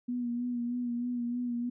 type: tone with vibrato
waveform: sine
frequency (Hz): 242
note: B3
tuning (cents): -35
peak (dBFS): -30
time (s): 0.08-1.7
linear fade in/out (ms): 10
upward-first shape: sine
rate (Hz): 3.2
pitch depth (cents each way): 32
effects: none